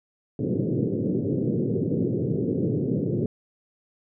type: band-pass noise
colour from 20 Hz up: pink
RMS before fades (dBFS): -25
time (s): 0.39-3.26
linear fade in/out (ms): 2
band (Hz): 110 to 470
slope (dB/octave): 48
effects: none